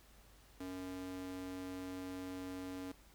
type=tone with high-pass filter; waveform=square; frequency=92.5 Hz; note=F#2; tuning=in tune; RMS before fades=-45 dBFS; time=0.6-2.92 s; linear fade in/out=5 ms; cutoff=250 Hz; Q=2.2; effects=added 50 Hz sine -63 dBFS peak until 3.14 s + pink hiss -65 dBFS RMS until 3.14 s